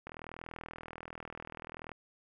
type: click train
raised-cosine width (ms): 0.5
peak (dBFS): -28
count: 76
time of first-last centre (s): 0.07-1.917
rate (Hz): 40.6
effects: none